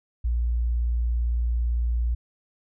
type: tone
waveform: sine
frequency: 58.9 Hz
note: A#1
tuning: 19 cents sharp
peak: -21 dBFS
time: 0.24-2.15 s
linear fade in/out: 10 ms
effects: none